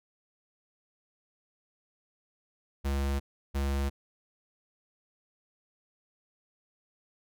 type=tone pair in turn; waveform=square; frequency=69.3 / 69.3 Hz; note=C#2 / C#2; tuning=0 / 0 cents; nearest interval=unison; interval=0 cents; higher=neither; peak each=-28 / -28 dBFS; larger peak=neither; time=2.84-3.2 / 3.54-3.9 s; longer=neither; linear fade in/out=20 ms; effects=none